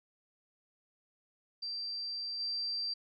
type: tone with level steps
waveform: sine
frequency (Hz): 4699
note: D8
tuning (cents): 0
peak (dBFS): -36 / -33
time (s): 1.62-2.94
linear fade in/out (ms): 10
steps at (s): 2.39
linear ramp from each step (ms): 20
effects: none